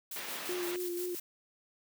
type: noise with tremolo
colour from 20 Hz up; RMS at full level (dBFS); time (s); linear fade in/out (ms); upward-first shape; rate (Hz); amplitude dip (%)
blue; -41; 0.11-1.2; 5; square; 5.8; 45
type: band-pass noise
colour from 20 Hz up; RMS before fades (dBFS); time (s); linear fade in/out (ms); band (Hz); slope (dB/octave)
white; -43; 0.16-0.76; 0; 230 to 3400; 12
type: tone with vibrato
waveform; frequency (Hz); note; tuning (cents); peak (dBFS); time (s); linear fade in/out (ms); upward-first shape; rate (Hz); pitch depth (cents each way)
sine; 354.7; F4; +27; -34; 0.49-1.15; 2; sine; 4; 28
effects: none